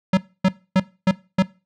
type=tone bursts; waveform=square; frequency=187.8 Hz; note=F#3; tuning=26 cents sharp; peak=-13 dBFS; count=5; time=0.13-1.425 s; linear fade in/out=5 ms; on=43 ms; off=270 ms; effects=noise-tail reverb RT60 0.3 s tail -20 dB re dry + low-pass 4000 Hz 12 dB/octave